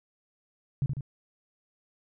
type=tone with echo; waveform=sine; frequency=137.5 Hz; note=C#3; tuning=14 cents flat; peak=-23 dBFS; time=0.82-0.86 s; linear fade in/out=0 ms; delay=74 ms; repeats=2; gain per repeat=-4 dB; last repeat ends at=1.008 s; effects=none